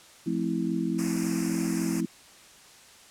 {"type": "chord", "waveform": "sine", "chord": "F major seventh", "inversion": "none", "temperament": "just", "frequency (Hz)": [174.61, 218.3, 261.9, 327.4], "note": ["F3", "A3", "C4", "E4"], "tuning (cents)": [0, -13, 2, -12], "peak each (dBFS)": [-31, -31, -32, -30], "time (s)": [0.26, 2.06], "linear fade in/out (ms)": 10}
{"type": "band-stop noise", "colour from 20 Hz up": "white", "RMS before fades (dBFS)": -35, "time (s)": [0.98, 2.01], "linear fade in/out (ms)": 10, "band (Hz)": [2700, 4900], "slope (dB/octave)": 96}
{"effects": ["white hiss -52 dBFS RMS until 3.1 s", "low-pass 9000 Hz 12 dB/octave"]}